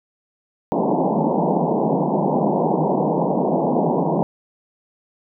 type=band-pass noise; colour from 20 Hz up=pink; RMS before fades=-19 dBFS; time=0.72-4.23 s; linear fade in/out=0 ms; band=150 to 970 Hz; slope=96 dB/octave; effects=none